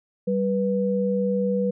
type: tone pair together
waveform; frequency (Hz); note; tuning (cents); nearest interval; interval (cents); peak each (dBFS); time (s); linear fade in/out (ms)
sine; 194.1 / 489.7; G3 / B4; -17 / -15; octave + major third; 1602; -23; 0.27-1.71; 10
effects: none